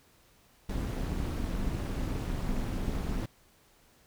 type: noise with amplitude modulation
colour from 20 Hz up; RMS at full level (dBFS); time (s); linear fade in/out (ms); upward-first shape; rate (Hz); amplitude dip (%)
brown; -29; 0.69-3.26; 5; sine; 221; 75
effects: pink hiss -63 dBFS RMS until 4.06 s